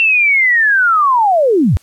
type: linear sweep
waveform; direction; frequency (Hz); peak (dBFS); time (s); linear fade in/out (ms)
sine; down; 2716 to 62.1; -8; 0-1.77; 0
effects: white hiss -50 dBFS RMS until 1.82 s + low-pass 12000 Hz 12 dB/octave